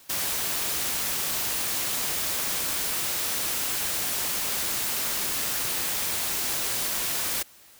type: noise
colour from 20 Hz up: white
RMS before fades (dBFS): -28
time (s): 0.09-7.43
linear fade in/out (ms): 10
effects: white hiss -53 dBFS RMS until 7.79 s